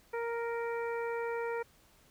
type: harmonic tone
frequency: 466.2 Hz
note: A#4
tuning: in tune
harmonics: 1 / 2 / 3 / 4 / 5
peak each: -34 / -40 / -44 / -46 / -48 dBFS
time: 0.13-1.63 s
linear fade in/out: 10 ms
effects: pink hiss -64 dBFS RMS until 2.1 s